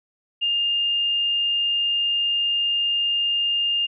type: tone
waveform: sine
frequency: 2815 Hz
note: F7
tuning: 13 cents sharp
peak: -19 dBFS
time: 0.41-3.87 s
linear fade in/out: 20 ms
effects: none